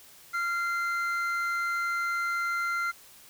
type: tone pair together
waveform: triangle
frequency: 1384.1 / 2076 Hz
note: F6 / C7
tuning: -16 / -14 cents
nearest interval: perfect fifth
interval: 702 cents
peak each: -26 / -32 dBFS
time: 0.33-2.92 s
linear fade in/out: 20 ms
effects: white hiss -53 dBFS RMS until 3.29 s